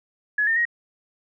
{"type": "tone with pitch steps", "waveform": "sine", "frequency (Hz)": [1694, 1813, 1884], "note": ["G#6", "A#6", "A#6"], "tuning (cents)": [34, -49, 18], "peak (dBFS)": -18, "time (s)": [0.38, 0.653], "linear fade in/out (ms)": 5, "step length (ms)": 91, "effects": []}